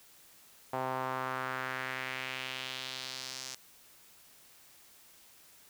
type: tone with band-pass filter sweep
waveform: sawtooth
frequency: 130.2 Hz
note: C3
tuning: 8 cents flat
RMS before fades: -38 dBFS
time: 0.73-3.55 s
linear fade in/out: 5 ms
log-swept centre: 820 to 6000 Hz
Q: 2
effects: white hiss -59 dBFS RMS until 5.69 s

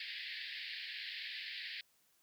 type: band-pass noise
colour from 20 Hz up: pink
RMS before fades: -45 dBFS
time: 0-1.81 s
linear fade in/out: 2 ms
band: 1700 to 4800 Hz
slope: 96 dB/octave
effects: white hiss -73 dBFS RMS until 2.22 s

